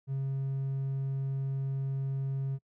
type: tone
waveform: triangle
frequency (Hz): 135.6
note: C#3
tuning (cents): -38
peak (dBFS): -27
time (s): 0.07-2.59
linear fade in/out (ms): 50
effects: noise-tail reverb RT60 0.1 s tail -26 dB re dry + tanh soft clip ceiling -24 dBFS